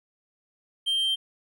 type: tone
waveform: triangle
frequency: 3149 Hz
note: G7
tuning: 7 cents sharp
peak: -21 dBFS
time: 0.86-1.16 s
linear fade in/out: 20 ms
effects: none